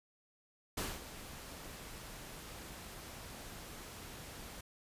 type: noise with ADSR envelope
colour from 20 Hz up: pink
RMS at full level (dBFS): -37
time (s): 0.77-4.61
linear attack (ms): 8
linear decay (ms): 210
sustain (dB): -12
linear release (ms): 5
effects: resampled to 32000 Hz